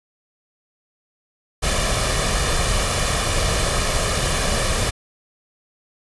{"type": "noise with comb filter", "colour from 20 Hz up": "pink", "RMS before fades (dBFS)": -20, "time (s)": [1.62, 4.91], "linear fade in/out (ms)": 20, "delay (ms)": 1.7, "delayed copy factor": 0.55, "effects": ["resampled to 24000 Hz"]}